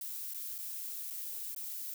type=noise with dropouts; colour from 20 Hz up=violet; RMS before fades=-41 dBFS; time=0.01-1.94 s; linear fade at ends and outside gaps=2 ms; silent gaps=0.337-0.344 / 0.582-0.586 / 1.102-1.106 / 1.548-1.562 s; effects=none